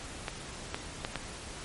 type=clicks; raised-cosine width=0.3 ms; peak=-16 dBFS; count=4; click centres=0.282 / 0.745 / 1.049 / 1.157 s; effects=pink hiss -43 dBFS RMS until 1.64 s + MP3 48 kbps